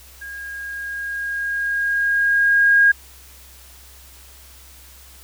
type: tone with level ramp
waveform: sine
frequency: 1629 Hz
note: G#6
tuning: 34 cents flat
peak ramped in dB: -31 to -9 dBFS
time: 0.21-2.92 s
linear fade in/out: 10 ms
effects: added 65 Hz sine -46 dBFS peak until 5.23 s + white hiss -46 dBFS RMS until 5.23 s